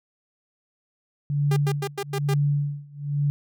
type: tone with tremolo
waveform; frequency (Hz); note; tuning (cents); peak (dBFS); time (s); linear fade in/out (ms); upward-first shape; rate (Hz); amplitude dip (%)
sine; 144.2; D3; -31; -18; 1.3-3.3; 0; sine; 1.1; 95
type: tone bursts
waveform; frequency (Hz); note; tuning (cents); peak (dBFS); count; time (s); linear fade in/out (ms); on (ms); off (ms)
sawtooth; 400.7; G4; +38; -22; 6; 1.51-2.34; 5; 55; 100
effects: none